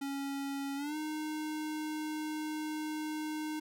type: tone with pitch glide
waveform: square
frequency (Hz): 277.2 to 307.6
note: C#4 to D#4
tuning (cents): 0 to -20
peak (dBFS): -36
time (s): 0.01-3.6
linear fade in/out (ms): 10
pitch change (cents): +180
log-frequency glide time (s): 0.76-0.96
effects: none